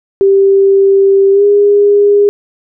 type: tone with pitch glide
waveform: sine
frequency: 392 to 407.9 Hz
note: G4 to G#4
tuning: 0 to -31 cents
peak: -4 dBFS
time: 0.21-2.29 s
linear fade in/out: 0 ms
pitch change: +69 cents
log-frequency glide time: 1.32-1.44 s
effects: none